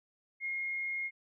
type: tone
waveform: sine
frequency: 2144 Hz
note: C7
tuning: 42 cents sharp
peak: -33 dBFS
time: 0.4-1.11 s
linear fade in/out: 50 ms
effects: none